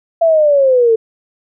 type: linear sweep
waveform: sine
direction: down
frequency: 674 to 440 Hz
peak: -7 dBFS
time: 0.21-0.96 s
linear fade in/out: 10 ms
effects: none